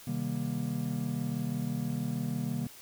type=chord; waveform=triangle; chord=C minor seventh; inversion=none; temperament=just; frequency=130.81 / 156.98 / 196.22 / 235.5 Hz; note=C3 / Eb3 / G3 / Bb3; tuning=0 / +16 / +2 / +18 cents; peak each=-34 / -34 / -36 / -33 dBFS; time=0.07-2.67 s; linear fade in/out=5 ms; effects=white hiss -51 dBFS RMS until 2.81 s